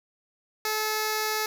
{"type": "tone with notch filter", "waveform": "5% pulse", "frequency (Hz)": 431.4, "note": "A4", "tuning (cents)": -34, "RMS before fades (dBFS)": -28, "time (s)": [0.65, 1.46], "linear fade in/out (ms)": 2, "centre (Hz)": 3100, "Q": 1.5, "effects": []}